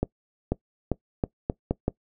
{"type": "accelerating click train", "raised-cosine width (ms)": 2, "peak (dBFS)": -10, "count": 7, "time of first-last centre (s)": [0.03, 1.881], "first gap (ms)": 490, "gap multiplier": 0.81, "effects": ["noise-tail reverb RT60 0.1 s tail -21 dB re dry"]}